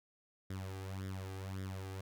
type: tone with flanger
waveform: sawtooth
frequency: 95.4 Hz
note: G2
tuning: 47 cents flat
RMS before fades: -43 dBFS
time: 0.5-2.01 s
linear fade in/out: 5 ms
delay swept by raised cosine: 0.56 to 2.56 ms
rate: 1.8 Hz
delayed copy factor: +0.75
effects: none